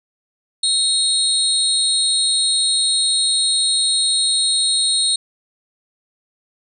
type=tone cluster; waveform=sine; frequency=3790 / 4238 / 8600 Hz; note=A#7 / C8 / C9; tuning=+28 / +21 / +47 cents; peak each=-19 dBFS; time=0.63-5.16 s; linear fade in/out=5 ms; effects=none